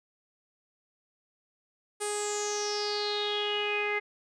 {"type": "tone with low-pass filter sweep", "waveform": "sawtooth", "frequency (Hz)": 415.3, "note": "G#4", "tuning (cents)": 0, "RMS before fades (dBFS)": -31, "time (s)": [2, 4], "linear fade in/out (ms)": 20, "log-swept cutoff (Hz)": [9200, 2100], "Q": 8.4, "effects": []}